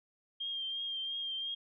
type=tone with vibrato; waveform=sine; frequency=3202 Hz; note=G7; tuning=36 cents sharp; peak=-35 dBFS; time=0.4-1.55 s; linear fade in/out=10 ms; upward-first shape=triangle; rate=2.9 Hz; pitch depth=33 cents each way; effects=none